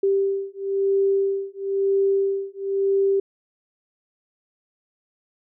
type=beating tone pair; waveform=sine; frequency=392 / 393 Hz; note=G4 / G4; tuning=0 / +4 cents; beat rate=1 Hz; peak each=-22 dBFS; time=0.03-3.2 s; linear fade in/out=5 ms; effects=none